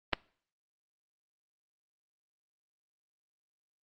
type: clicks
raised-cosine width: 0.3 ms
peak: -19 / -10 dBFS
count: 2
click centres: 0.13 / 0.133 s
effects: noise-tail reverb RT60 0.5 s tail -23 dB re dry + Opus 24 kbps